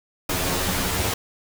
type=noise with comb filter; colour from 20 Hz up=pink; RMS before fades=-24 dBFS; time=0.29-1.14 s; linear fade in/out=5 ms; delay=11 ms; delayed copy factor=+0.9; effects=none